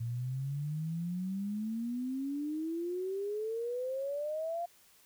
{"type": "exponential sweep", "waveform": "sine", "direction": "up", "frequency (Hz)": [114.6, 699], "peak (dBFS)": -33, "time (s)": [0, 4.66], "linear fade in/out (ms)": 10, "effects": ["white hiss -63 dBFS RMS until 5.05 s"]}